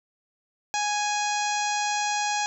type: harmonic tone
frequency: 830.6 Hz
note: G#5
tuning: in tune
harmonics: 1 / 2 / 3 / 4 / 5 / 6 / 7 / 8 / 9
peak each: -26 / -33 / -33 / -37 / -37 / -39 / -36 / -35 / -41 dBFS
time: 0.74-2.46 s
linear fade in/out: 0 ms
effects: none